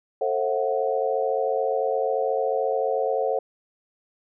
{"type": "chord", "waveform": "sine", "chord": "F# half-diminished seventh", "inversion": "first", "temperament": "just", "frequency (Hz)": [444, 532.8, 666, 740], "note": ["A4", "C5", "E5", "F#5"], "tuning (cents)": [16, 31, 18, 0], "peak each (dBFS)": [-26, -25, -30, -28], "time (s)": [0.21, 3.39], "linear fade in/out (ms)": 5, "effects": []}